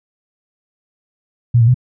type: tone with pitch steps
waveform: sine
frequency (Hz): 119.6 / 114.4 / 125.4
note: A#2 / A#2 / B2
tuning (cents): +45 / -32 / +27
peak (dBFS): -7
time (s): 1.54-1.744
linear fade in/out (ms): 10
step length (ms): 68
effects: none